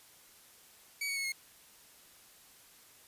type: tone with pitch steps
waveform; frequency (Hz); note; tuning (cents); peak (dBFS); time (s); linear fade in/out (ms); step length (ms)
sawtooth; 2268 / 2230 / 2193 / 2157; C#7 / C#7 / C#7 / C#7; +39 / +10 / -19 / -48; -30; 1.01-1.322; 5; 78
effects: white hiss -59 dBFS RMS until 3.07 s + resampled to 32000 Hz